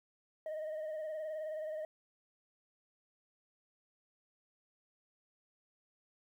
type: tone with vibrato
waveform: sine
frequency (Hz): 622.3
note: D#5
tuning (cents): 0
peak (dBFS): -35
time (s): 0.46-1.85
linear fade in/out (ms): 2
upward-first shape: sine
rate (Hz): 19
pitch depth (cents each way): 41
effects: tanh soft clip ceiling -37 dBFS + 12-bit